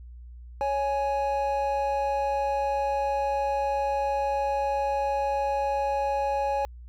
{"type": "tone pair together", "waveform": "triangle", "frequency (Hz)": [556, 833], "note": ["C#5", "G#5"], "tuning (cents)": [5, 5], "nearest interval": "perfect fifth", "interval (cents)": 700, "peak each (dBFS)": [-26, -24], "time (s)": [0.61, 6.65], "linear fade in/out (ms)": 0, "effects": ["added 60 Hz sine -41 dBFS peak until 6.88 s"]}